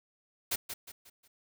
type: noise with echo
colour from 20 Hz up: white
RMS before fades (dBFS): -31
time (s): 0.51-0.56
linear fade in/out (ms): 10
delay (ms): 180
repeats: 4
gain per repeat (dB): -8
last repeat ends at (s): 1.28
effects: none